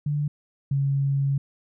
sine tone pair in turn, 146.83 / 138.59 Hz, D3 / C#3, 0 / 0 cents, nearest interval minor second, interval 100 cents, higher first, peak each -22 / -20 dBFS, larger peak second, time 0.06-0.28 / 0.71-1.38 s, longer second, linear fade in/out 5 ms, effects none

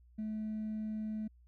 triangle tone with hard clipping, 215.9 Hz, A3, 33 cents flat, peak -35 dBFS, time 0.18-1.28 s, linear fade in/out 10 ms, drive 2 dB, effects added 60 Hz sine -59 dBFS peak until 1.47 s

